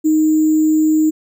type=tone with sample-and-hold; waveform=sine; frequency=311.1 Hz; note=D#4; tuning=in tune; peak=-10 dBFS; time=0.04-1.11 s; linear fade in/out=20 ms; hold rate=7350 Hz; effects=none